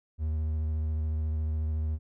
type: tone with vibrato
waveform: triangle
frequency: 77.78 Hz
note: D#2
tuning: in tune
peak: -25 dBFS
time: 0.18-1.99 s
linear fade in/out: 50 ms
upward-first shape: sine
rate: 14 Hz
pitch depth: 21 cents each way
effects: none